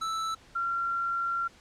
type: tone pair in turn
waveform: square / sine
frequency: 1318.5 / 1372.9 Hz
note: E6 / F6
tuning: 0 / -30 cents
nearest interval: minor second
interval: 70 cents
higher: second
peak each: -30 / -27 dBFS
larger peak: second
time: 0.01-0.35 / 0.55-1.48 s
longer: second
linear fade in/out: 10 ms
effects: pink hiss -56 dBFS RMS until 1.6 s + low-pass 7000 Hz 12 dB/octave